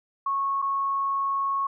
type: tone with dropouts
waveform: sine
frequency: 1100 Hz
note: C#6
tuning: 14 cents flat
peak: -23 dBFS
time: 0.26-1.67 s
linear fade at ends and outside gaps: 5 ms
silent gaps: 0.619-0.623 s
effects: none